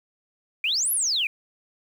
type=exponential two-way sweep; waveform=sine; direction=up then down; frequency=2331 to 11890 to 2331 Hz; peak=-21 dBFS; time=0.64-1.27 s; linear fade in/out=2 ms; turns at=0.92 s; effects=8-bit